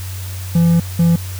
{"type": "tone pair in turn", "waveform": "triangle", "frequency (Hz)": [168.7, 168.7], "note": ["E3", "E3"], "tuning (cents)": [40, 40], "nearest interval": "unison", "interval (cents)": 0, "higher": "neither", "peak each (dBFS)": -7, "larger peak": "neither", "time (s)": [[0.55, 0.8], [0.99, 1.16]], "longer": "first", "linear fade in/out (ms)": 5, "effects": ["added 93 Hz sine -24 dBFS peak until 1.39 s", "white hiss -34 dBFS RMS until 1.39 s"]}